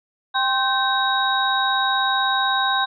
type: tone cluster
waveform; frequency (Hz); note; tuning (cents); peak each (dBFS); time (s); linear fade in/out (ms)
sine; 788 / 1052 / 1552 / 3800; G5 / C6 / G6 / A#7; +9 / +9 / -18 / +33; -23; 0.34-2.86; 20
effects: none